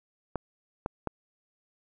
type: clicks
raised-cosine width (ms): 1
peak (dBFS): -16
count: 3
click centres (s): 0.357 / 0.861 / 1.073
effects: none